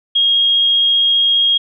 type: tone with vibrato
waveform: sine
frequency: 3262 Hz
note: G#7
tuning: 32 cents flat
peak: -10 dBFS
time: 0.15-1.58 s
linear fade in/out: 10 ms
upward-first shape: triangle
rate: 15 Hz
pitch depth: 8 cents each way
effects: none